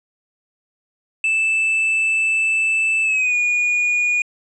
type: tone with pitch glide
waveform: triangle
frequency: 2637 to 2446 Hz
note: E7 to D#7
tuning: 0 to -30 cents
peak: -14 dBFS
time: 1.24-4.22 s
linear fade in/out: 2 ms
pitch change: -130 cents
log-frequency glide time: 3.03-3.35 s
effects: resampled to 24000 Hz